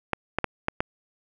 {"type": "clicks", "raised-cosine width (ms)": 0.5, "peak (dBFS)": -8, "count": 5, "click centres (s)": [0.133, 0.386, 0.443, 0.684, 0.805], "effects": []}